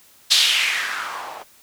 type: noise with low-pass filter sweep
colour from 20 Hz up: violet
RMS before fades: -21 dBFS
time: 0.3-1.44 s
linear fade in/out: 20 ms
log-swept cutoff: 4200 to 680 Hz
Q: 2.9
effects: white hiss -52 dBFS RMS until 1.62 s